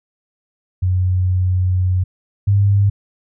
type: tone pair in turn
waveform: sine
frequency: 91.8 / 100.31 Hz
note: F#2 / G2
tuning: -13 / +40 cents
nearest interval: major second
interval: 153 cents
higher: second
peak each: -13 / -10 dBFS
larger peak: second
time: 0.82-2.04 / 2.47-2.9 s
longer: first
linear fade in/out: 10 ms
effects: none